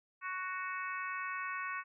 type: harmonic tone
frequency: 370.8 Hz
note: F#4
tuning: 4 cents sharp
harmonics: 3 / 4 / 5 / 6 / 7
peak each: -40 / -42 / -44 / -46 / -47 dBFS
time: 0.21-1.84 s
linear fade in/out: 50 ms
effects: none